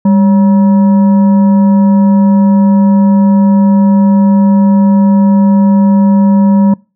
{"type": "tone with frequency modulation", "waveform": "sine", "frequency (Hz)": 199.7, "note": "G3", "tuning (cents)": 32, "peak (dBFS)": -4, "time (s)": [0.05, 6.74], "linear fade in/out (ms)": 5, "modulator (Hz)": 756, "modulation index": 0.35, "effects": ["noise-tail reverb RT60 0.3 s tail -24 dB re dry"]}